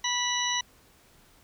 harmonic tone, 981 Hz, B5, 12 cents flat, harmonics 1 / 2 / 3 / 4 / 6, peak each -32 / -32 / -32 / -32 / -32 dBFS, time 0.04-0.61 s, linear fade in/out 5 ms, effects pink hiss -59 dBFS RMS until 1.43 s

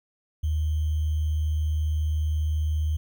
sine tone with sample-and-hold, 77.3 Hz, D#2, 11 cents flat, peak -22 dBFS, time 0.43-2.97 s, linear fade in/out 10 ms, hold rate 3150 Hz, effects none

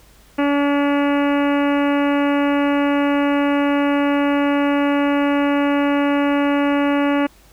harmonic tone, 285.4 Hz, D4, 49 cents flat, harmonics 1 / 2 / 3 / 4 / 5 / 6 / 7 / 8 / 9 / 10, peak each -16 / -22 / -26 / -28 / -30 / -32 / -33 / -34 / -35 / -36 dBFS, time 0.38-7.27 s, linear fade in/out 10 ms, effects added 50 Hz sine -51 dBFS peak until 7.52 s + pink hiss -51 dBFS RMS until 7.52 s

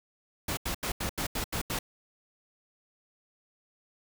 pink noise bursts, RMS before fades -32 dBFS, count 8, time 0.48-1.79 s, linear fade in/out 5 ms, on 92 ms, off 82 ms, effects none

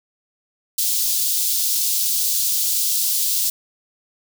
white high-pass noise, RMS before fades -20 dBFS, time 0.78-3.5 s, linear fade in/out 5 ms, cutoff 3800 Hz, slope 24 dB/octave, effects none

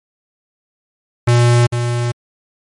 square tone with echo, 120 Hz, B2, 49 cents flat, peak -9 dBFS, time 1.27-1.67 s, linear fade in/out 10 ms, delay 450 ms, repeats 1, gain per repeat -7 dB, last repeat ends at 2.12 s, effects MP3 48 kbps

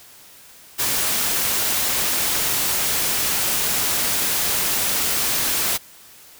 white noise, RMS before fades -21 dBFS, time 0.78-5.78 s, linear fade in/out 20 ms, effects white hiss -46 dBFS RMS until 6.39 s

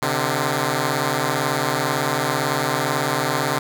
5% pulse beating tone pair, 130.81 / 148.81 Hz, C3 / D3, 0 / +23 cents, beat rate 18 Hz, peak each -11 dBFS, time 0.02-3.59 s, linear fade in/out 5 ms, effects none

